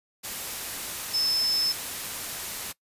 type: tone in noise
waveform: sine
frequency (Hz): 5250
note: E8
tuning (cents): -8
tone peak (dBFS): -22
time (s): 1.13-1.73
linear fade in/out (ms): 20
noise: white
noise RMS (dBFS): -34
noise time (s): 0.23-2.73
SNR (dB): +9
effects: noise-tail reverb RT60 0.1 s tail -21 dB re dry + resampled to 32000 Hz